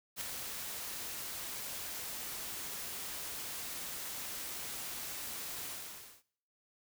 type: noise with ADSR envelope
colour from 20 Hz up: white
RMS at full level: -37 dBFS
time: 0.16-6.23 s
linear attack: 50 ms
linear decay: 6 ms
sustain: -5 dB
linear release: 580 ms
effects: noise-tail reverb RT60 0.6 s tail -20 dB re dry